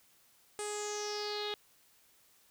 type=tone with low-pass filter sweep; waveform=sawtooth; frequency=416.9 Hz; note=G#4; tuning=7 cents sharp; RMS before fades=-38 dBFS; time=0.59-1.54 s; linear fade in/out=0 ms; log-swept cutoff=8900 to 3600 Hz; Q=6.8; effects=white hiss -66 dBFS RMS until 2.5 s